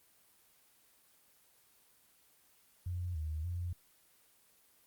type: tone with pitch steps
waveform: sine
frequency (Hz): 88.8 / 77.7 / 87.6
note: F2 / D#2 / F2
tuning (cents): +29 / -2 / +6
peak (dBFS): -35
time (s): 2.86-3.73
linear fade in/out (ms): 5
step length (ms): 290
effects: white hiss -67 dBFS RMS until 4.86 s + Opus 24 kbps